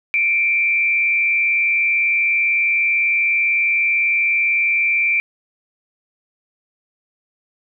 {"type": "tone with frequency modulation", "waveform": "sine", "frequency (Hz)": 2349, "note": "D7", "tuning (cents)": 0, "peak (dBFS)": -14, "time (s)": [0.14, 5.2], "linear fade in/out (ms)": 0, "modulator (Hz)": 140, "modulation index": 0.47, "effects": []}